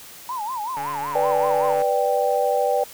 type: tone with vibrato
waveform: sine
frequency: 932.3 Hz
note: A#5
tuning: in tune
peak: -25 dBFS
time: 0.29-1.74 s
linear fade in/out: 2 ms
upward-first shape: sine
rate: 5.3 Hz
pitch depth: 210 cents each way
type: click train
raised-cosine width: 0.5 ms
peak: -20 dBFS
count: 152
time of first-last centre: 0.77-1.819 s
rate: 144 Hz
type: chord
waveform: sine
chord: G major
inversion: first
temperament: equal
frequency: 493.9 / 587.3 / 784 Hz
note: B4 / D5 / G5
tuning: 0 / 0 / 0 cents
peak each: -22 dBFS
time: 1.15-2.84 s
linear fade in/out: 5 ms
effects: white hiss -42 dBFS RMS until 2.93 s